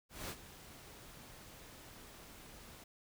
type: noise with ADSR envelope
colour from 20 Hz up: pink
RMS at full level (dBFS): -42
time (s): 0.09-2.84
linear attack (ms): 200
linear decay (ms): 64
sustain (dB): -13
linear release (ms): 5
effects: none